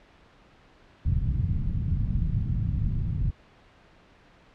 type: low-pass noise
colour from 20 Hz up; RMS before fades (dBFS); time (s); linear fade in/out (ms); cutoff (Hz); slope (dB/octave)
white; -26; 1.05-3.31; 2; 140; 24
effects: pink hiss -56 dBFS RMS until 4.54 s + low-pass 3000 Hz 12 dB/octave